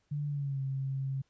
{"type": "tone with pitch glide", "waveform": "sine", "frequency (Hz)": [146.3, 134.93], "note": ["D3", "C#3"], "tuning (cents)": [-6, -46], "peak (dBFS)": -31, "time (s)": [0.11, 1.22], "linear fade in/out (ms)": 10, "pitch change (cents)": -140, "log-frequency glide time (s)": [0.27, 0.61], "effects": ["pink hiss -75 dBFS RMS until 1.29 s", "resampled to 16000 Hz"]}